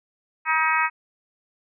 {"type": "harmonic tone", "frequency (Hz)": 317.3, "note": "D#4", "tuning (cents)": 34, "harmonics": [3, 4, 5, 6, 7, 8], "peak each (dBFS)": [-24, -24, -27, -26, -27, -27], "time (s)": [0.45, 0.9], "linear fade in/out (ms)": 50, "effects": []}